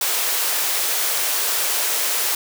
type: high-pass noise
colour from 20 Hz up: white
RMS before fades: -21 dBFS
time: 0.01-2.35 s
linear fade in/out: 2 ms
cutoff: 390 Hz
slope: 24 dB/octave
effects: none